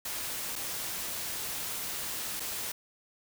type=noise with dropouts; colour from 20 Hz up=white; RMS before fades=-36 dBFS; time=0.05-2.72 s; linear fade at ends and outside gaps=5 ms; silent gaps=0.556-0.56 / 2.398-2.402 s; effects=none